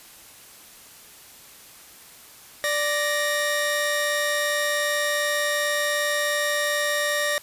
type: tone pair together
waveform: sawtooth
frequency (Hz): 587.3 / 1864.6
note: D5 / A#6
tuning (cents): 0 / 0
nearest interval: octave + minor sixth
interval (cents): 2000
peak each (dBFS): -21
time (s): 2.64-7.38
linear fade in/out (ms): 0
effects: white hiss -47 dBFS RMS until 7.42 s + resampled to 32000 Hz